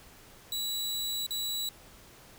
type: tone with dropouts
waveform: sawtooth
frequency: 3922 Hz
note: B7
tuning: 13 cents flat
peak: -28 dBFS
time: 0.52-1.69 s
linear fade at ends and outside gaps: 2 ms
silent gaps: 1.265-1.307 s
effects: pink hiss -54 dBFS RMS until 2.38 s